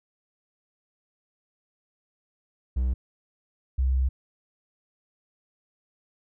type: tone pair in turn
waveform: triangle / sine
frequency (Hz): 63 / 65.07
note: B1 / C2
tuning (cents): +35 / -9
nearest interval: minor second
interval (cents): 56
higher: second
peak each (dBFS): -20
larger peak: neither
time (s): 2.76-2.94 / 3.78-4.09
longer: second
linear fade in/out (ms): 10
effects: none